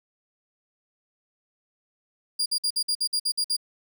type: tone bursts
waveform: 35% pulse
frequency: 4819 Hz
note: D8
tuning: 44 cents sharp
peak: -21 dBFS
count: 10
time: 2.39-3.567 s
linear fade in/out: 10 ms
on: 70 ms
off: 53 ms
effects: none